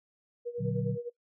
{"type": "tone with tremolo", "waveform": "sine", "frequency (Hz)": 479.1, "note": "A#4", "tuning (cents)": 47, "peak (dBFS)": -31, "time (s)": [0.45, 1.1], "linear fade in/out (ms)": 20, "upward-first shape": "sine", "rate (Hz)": 9.8, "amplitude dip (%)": 85}
{"type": "chord", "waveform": "sine", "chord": "Bb augmented", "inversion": "none", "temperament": "equal with one note detuned", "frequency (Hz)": [118.99, 146.83, 185], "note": ["Bb2", "D3", "F#3"], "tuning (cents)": [36, 0, 0], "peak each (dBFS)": -33, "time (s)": [0.58, 0.98], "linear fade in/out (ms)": 50}
{"effects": ["noise-tail reverb RT60 0.1 s tail -19 dB re dry"]}